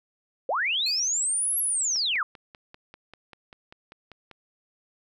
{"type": "linear two-way sweep", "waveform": "sine", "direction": "up then down", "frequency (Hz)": [456.7, 11440, 1091], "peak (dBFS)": -23, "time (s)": [0.49, 2.23], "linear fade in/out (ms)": 2, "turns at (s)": 1.59}
{"type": "tone with exponential decay", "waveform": "square", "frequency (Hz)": 2504, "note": "D#7", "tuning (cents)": 10, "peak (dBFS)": -31, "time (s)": [0.86, 1.12], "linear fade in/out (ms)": 5, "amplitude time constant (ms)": 56}
{"type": "click train", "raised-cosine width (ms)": 0.3, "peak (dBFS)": -29, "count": 13, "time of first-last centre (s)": [1.96, 4.313], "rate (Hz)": 5.1}
{"effects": []}